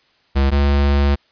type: tone pair in turn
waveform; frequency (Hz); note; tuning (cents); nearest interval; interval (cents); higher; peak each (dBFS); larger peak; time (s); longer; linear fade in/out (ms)
square; 68.4 / 70.65; C#2 / C#2; -23 / +34; minor second; 57; second; -13; neither; 0.35-0.51 / 0.51-1.16; second; 20
effects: white hiss -58 dBFS RMS until 1.31 s + resampled to 11025 Hz